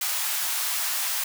white high-pass noise, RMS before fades -27 dBFS, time 0.01-1.24 s, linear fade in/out 5 ms, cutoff 740 Hz, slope 24 dB/octave, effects none

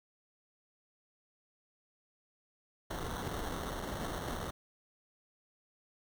pink noise with sample-and-hold, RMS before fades -39 dBFS, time 2.9-4.51 s, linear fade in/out 10 ms, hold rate 2450 Hz, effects none

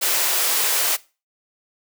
white high-pass noise, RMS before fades -20 dBFS, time 0.01-0.97 s, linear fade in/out 20 ms, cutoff 370 Hz, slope 24 dB/octave, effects noise-tail reverb RT60 0.3 s tail -20 dB re dry

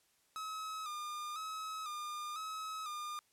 45% pulse tone with vibrato, 1244.5 Hz, D#6, in tune, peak -40 dBFS, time 0.36-3.19 s, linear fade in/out 0 ms, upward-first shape square, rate 1 Hz, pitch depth 51 cents each way, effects white hiss -73 dBFS RMS until 3.32 s + low-pass 12000 Hz 12 dB/octave

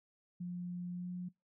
sine tone with pitch glide, 177.2 to 179.26 Hz, F3 to F3, +25 to +45 cents, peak -38 dBFS, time 0.4-1.29 s, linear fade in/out 10 ms, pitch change +20 cents, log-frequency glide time 0.93-1.1 s, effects noise-tail reverb RT60 0.2 s tail -23 dB re dry

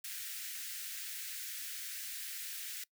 white high-pass noise, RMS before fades -43 dBFS, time 0.04-2.84 s, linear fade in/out 5 ms, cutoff 1500 Hz, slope 48 dB/octave, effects noise-tail reverb RT60 0.1 s tail -22 dB re dry

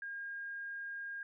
sine tone, 1618 Hz, G#6, 46 cents flat, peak -40 dBFS, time 0.02-1.23 s, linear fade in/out 2 ms, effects none

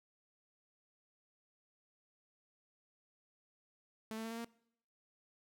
sawtooth tone with pitch steps, 220 / 223.1 / 226.2 / 229.3 / 232.5 Hz, A3 / A3 / A3 / A#3 / A#3, 0 / +24 / +48 / -28 / -4 cents, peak -37 dBFS, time 4.11-4.445 s, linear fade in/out 0 ms, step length 67 ms, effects noise-tail reverb RT60 0.7 s tail -22 dB re dry

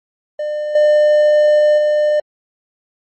triangle tone with level steps, 600 Hz, D5, 37 cents sharp, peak -16 / -6 / -9 dBFS, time 0.39-2.2 s, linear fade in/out 5 ms, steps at 0.75 / 1.78 s, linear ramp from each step 5 ms, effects MP3 32 kbps

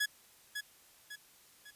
sawtooth tone with echo, 1685 Hz, G#6, 25 cents sharp, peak -26 dBFS, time 0-0.06 s, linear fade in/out 10 ms, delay 550 ms, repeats 3, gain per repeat -7 dB, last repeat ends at 1.71 s, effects white hiss -62 dBFS RMS until 1.75 s + resampled to 32000 Hz

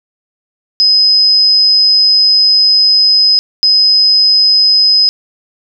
sine tone bursts at uneven times, 5050 Hz, D#8, 25 cents sharp, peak -5 dBFS, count 2, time 0.8-3.39 / 3.63-5.09 s, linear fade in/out 0 ms, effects none

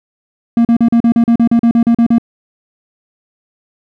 triangle tone bursts, 233.1 Hz, A#3, in tune, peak -4 dBFS, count 14, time 0.57-2.183 s, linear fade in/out 2 ms, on 79 ms, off 39 ms, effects none

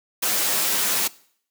white noise with comb filter, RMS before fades -22 dBFS, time 0.22-1.08 s, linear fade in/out 10 ms, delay 9.7 ms, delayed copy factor +0.6, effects noise-tail reverb RT60 0.6 s tail -21 dB re dry + high-pass 200 Hz 12 dB/octave

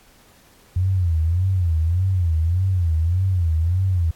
sine tone with vibrato, 87.1 Hz, F2, 4 cents flat, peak -16 dBFS, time 0.76-4.11 s, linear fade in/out 5 ms, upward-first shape sine, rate 1.7 Hz, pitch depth 160 cents each way, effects pink hiss -53 dBFS RMS until 4.15 s + AAC 64 kbps

